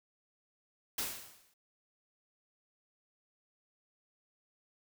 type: noise with exponential decay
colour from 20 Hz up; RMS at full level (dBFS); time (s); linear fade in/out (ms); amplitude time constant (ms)
white; -33; 0.98-1.54; 5; 120
effects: none